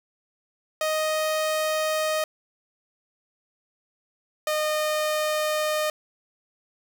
sawtooth tone pair in turn, 623 / 612.7 Hz, D#5 / D#5, +2 / -27 cents, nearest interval unison, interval 29 cents, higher first, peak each -19 dBFS, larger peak neither, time 0.81-2.24 / 4.47-5.9 s, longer neither, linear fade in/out 2 ms, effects none

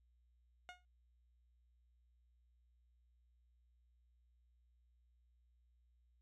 15% pulse tone with exponential decay, 720 Hz, F#5, 47 cents flat, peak -40 dBFS, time 0.69-0.85 s, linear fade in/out 0 ms, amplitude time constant 33 ms, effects added 60 Hz sine -70 dBFS peak until 6.21 s + low-pass 5000 Hz 12 dB/octave

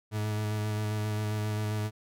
40% pulse tone with vibrato, 106.4 Hz, G#2, 42 cents sharp, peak -28 dBFS, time 0.11-1.91 s, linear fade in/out 50 ms, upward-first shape square, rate 7.5 Hz, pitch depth 14 cents each way, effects none

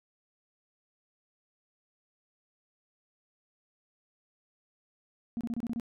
sine tone bursts, 233.1 Hz, A#3, in tune, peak -29 dBFS, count 7, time 5.37-5.798 s, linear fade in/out 0 ms, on 38 ms, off 27 ms, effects tanh soft clip ceiling -27 dBFS

